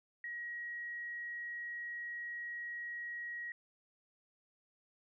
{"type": "tone", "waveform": "sine", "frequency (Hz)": 1900, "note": "A#6", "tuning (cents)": 33, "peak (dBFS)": -40, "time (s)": [0.24, 3.52], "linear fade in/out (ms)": 2, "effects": []}